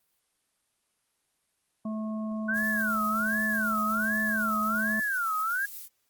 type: harmonic tone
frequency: 217.2 Hz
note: A3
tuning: 22 cents flat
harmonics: 1 / 3 / 5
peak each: -30 / -40 / -44 dBFS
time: 1.85-5 s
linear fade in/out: 5 ms
type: tone with vibrato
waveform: sine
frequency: 1480 Hz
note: F#6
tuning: in tune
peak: -26 dBFS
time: 2.48-5.66 s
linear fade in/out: 10 ms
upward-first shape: sine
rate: 1.3 Hz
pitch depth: 280 cents each way
type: noise with tremolo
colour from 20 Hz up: violet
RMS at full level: -40 dBFS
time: 2.53-5.89 s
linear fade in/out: 50 ms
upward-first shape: triangle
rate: 8.1 Hz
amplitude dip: 25%
effects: white hiss -74 dBFS RMS until 6.09 s + Opus 32 kbps